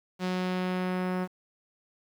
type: tone with low-pass filter sweep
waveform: sawtooth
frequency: 183.2 Hz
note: F#3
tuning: 17 cents flat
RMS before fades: -30 dBFS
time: 0.19-1.28 s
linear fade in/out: 50 ms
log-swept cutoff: 5100 to 1600 Hz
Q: 0.96
effects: 9-bit